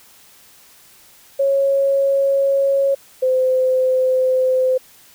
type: tone pair in turn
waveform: sine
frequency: 550 / 515.3 Hz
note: C#5 / C5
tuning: -14 / -27 cents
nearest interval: minor second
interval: 113 cents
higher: first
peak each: -13 dBFS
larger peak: neither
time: 1.39-2.95 / 3.22-4.78 s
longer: neither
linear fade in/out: 10 ms
effects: white hiss -48 dBFS RMS until 5.14 s